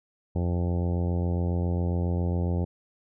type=harmonic tone; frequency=87.31 Hz; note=F2; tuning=in tune; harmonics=1 / 2 / 3 / 4 / 5 / 6 / 7 / 8 / 9 / 10; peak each=-25 / -30 / -37 / -37 / -39 / -40 / -44 / -48 / -45 / -50 dBFS; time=0.35-2.65 s; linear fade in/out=10 ms; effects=none